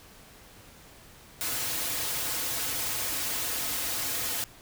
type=noise with comb filter; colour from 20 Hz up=white; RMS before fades=-31 dBFS; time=1.41-4.44 s; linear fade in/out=0 ms; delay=5.1 ms; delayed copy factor=-0.85; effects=pink hiss -52 dBFS RMS until 4.61 s